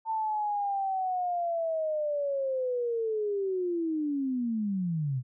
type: linear sweep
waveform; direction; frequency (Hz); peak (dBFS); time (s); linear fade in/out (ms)
sine; down; 897 to 121.1; -27; 0.05-5.23; 50
effects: none